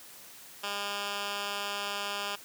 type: tone with band-pass filter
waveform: 10% pulse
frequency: 202.5 Hz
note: G#3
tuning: 43 cents flat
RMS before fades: -35 dBFS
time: 0.63-2.36 s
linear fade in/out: 10 ms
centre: 3000 Hz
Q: 0.79
effects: white hiss -50 dBFS RMS until 2.44 s + high-pass 100 Hz 12 dB/octave